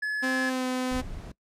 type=tone; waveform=triangle; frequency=1708 Hz; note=G#6; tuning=48 cents sharp; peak=-24 dBFS; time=0.02-0.5 s; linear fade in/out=10 ms
type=tone with pitch glide; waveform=sawtooth; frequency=260 to 254.8 Hz; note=C4 to C4; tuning=-11 to -46 cents; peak=-23 dBFS; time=0.22-1.02 s; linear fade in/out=20 ms; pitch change=-35 cents; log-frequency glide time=0.45-0.66 s
type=noise; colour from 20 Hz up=brown; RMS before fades=-37 dBFS; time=0.91-1.32 s; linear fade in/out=5 ms
effects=noise-tail reverb RT60 0.1 s tail -21 dB re dry + low-pass 11000 Hz 12 dB/octave